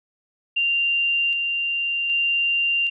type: tone with tremolo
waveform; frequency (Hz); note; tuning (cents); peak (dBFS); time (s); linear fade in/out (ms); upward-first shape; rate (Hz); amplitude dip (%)
sine; 2781; F7; -8; -18; 0.56-2.9; 10; square; 0.65; 30
effects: none